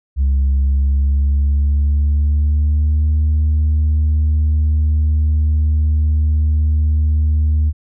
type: tone with pitch glide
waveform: sine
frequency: 68 to 76.33 Hz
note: C#2 to D#2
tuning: -33 to -33 cents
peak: -9 dBFS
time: 0.16-7.73 s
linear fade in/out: 50 ms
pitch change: +200 cents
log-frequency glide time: 0.58-3.09 s
effects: tanh soft clip ceiling -10 dBFS